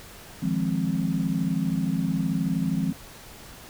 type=chord; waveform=sine; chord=F minor seventh; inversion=third; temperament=equal with one note detuned; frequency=155.56 / 174.61 / 207.7 / 263 Hz; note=Eb3 / F3 / Ab3 / C4; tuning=0 / 0 / 0 / +9 cents; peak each=-30 / -26 / -29 / -29 dBFS; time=0.42-2.93 s; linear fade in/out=10 ms; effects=pink hiss -45 dBFS RMS until 3.69 s